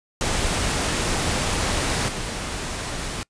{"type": "noise with level steps", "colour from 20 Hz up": "pink", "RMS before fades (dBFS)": [-23, -29], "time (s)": [0.21, 3.23], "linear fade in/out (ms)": 0, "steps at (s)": 2.08, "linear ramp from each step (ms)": 10, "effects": ["noise-tail reverb RT60 0.1 s tail -24 dB re dry", "resampled to 22050 Hz"]}